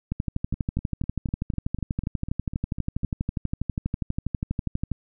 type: two click trains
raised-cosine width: 5 ms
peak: -13 / -19 dBFS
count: 60 / 11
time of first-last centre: 0.12-4.917 / 0.54-3.034 s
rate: 12.3 / 4.01 Hz
effects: none